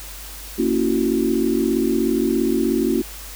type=chord; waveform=sine; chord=F# dominant seventh; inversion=first; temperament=just; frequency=231.2 / 277.5 / 333 / 370 Hz; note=A#3 / C#4 / E4 / F#4; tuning=-14 / +2 / +18 / 0 cents; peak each=-22 dBFS; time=0.58-3.02 s; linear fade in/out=10 ms; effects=added 50 Hz sine -37 dBFS peak until 3.35 s + white hiss -37 dBFS RMS until 3.35 s